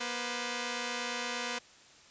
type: tone pair together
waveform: 5% pulse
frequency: 239.9 / 508.3 Hz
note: A#3 / B4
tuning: +50 / +50 cents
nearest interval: octave + minor second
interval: 1300 cents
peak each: -25 dBFS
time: 0-1.59 s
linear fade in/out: 10 ms
effects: white hiss -57 dBFS RMS until 2.1 s + resampled to 16000 Hz